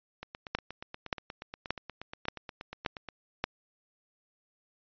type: two click trains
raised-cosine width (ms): 0.3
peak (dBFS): -24 / -12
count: 25 / 6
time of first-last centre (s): 0.23-3.087 / 0.55-3.44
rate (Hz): 8.4 / 1.73
effects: resampled to 11025 Hz